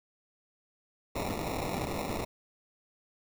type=noise with sample-and-hold; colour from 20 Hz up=white; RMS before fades=-34 dBFS; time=1.15-2.25 s; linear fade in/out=10 ms; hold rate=1575 Hz; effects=none